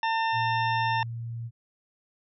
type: harmonic tone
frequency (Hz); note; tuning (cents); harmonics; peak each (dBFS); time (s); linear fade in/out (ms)
900; A5; +39; 1 / 2 / 3 / 4 / 6; -25 / -31 / -35 / -37 / -41; 0.03-1.03; 2
type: tone with pitch glide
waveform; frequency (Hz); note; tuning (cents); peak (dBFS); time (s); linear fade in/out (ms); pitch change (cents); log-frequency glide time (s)
sine; 115.4 to 116.27; A#2 to A#2; -17 to -4; -32; 0.32-1.51; 50; +13; 0.9-1.13
effects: none